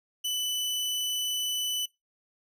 sawtooth tone, 2989 Hz, F#7, 17 cents sharp, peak -25 dBFS, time 0.24-1.86 s, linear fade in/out 10 ms, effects noise-tail reverb RT60 0.2 s tail -22 dB re dry

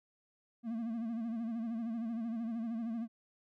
triangle tone with vibrato, 228.8 Hz, A#3, 32 cents flat, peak -33 dBFS, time 0.63-3.08 s, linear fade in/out 50 ms, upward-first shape sine, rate 13 Hz, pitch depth 73 cents each way, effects none

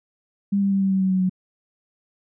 sine tone with pitch steps, 199.7 / 197.52 / 195.36 / 193.23 / 191.12 / 189.04 / 186.97 / 184.93 Hz, G3 / G3 / G3 / G3 / G3 / F#3 / F#3 / F#3, +32 / +13 / -6 / -25 / -44 / +37 / +18 / -1 cents, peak -17 dBFS, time 0.52-1.296 s, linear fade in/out 10 ms, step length 97 ms, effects none

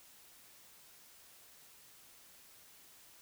silence, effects white hiss -60 dBFS RMS until 3.21 s

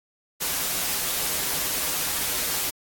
white noise with comb filter, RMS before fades -26 dBFS, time 0.4-2.71 s, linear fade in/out 20 ms, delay 9 ms, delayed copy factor -0.5, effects AAC 64 kbps

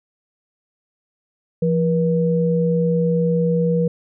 sine tone pair together, 170.1 / 481.1 Hz, F3 / B4, -45 / -45 cents, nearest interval octave + tritone, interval 1800 cents, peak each -17 / -19 dBFS, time 1.62-3.88 s, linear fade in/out 5 ms, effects none

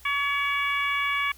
harmonic tone, 566 Hz, C#5, 36 cents sharp, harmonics 2 / 3 / 4 / 5 / 6, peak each -28 / -32 / -26 / -36 / -37 dBFS, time 0.05-1.32 s, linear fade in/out 5 ms, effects added 60 Hz sine -52 dBFS peak until 1.37 s + white hiss -53 dBFS RMS until 1.37 s

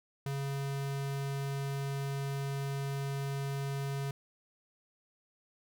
square tone, 138.59 Hz, C#3, in tune, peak -34 dBFS, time 0.26-4.11 s, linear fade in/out 2 ms, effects none

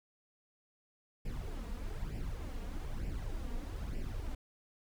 brown noise with flanger, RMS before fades -39 dBFS, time 1.25-4.35 s, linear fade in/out 5 ms, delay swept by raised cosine 0.39 to 4.29 ms, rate 1.1 Hz, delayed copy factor +0.65, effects none

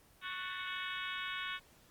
harmonic tone with a mistuned harmonic, 370 Hz, F#4, in tune, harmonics 3 / 4 / 5 / 6 / 7 / 8 / 9 / 10, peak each -45 / -43 / -47 / -45 / -49 / -48 / -48 / -48 dBFS, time 0.21-1.6 s, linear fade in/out 50 ms, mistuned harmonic 5, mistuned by -72 cents, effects pink hiss -64 dBFS RMS until 1.9 s + Opus 24 kbps

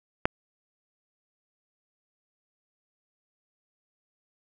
click, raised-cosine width 0.5 ms, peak -6 dBFS, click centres 0.255 s, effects none

